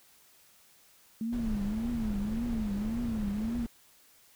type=tone with vibrato; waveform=sine; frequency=218.9 Hz; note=A3; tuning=9 cents flat; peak=-30 dBFS; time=1.21-3.66 s; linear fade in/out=2 ms; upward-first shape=triangle; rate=1.8 Hz; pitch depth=180 cents each way
type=noise; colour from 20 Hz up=brown; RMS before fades=-38 dBFS; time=1.32-3.67 s; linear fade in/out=10 ms
effects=white hiss -61 dBFS RMS until 4.35 s